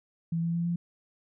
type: tone with pitch steps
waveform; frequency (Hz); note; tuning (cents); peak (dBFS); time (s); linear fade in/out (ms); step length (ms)
sine; 166.2 / 168.13 / 170.08 / 172.06; E3 / E3 / F3 / F3; +15 / +34 / -46 / -26; -26; 0.32-0.76; 5; 110
effects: none